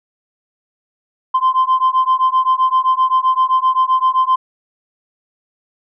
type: beating tone pair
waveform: sine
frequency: 1034 / 1041.7 Hz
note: C6 / C6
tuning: -21 / -8 cents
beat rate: 7.7 Hz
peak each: -13 dBFS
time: 1.34-4.36 s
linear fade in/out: 10 ms
effects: tanh soft clip ceiling -7 dBFS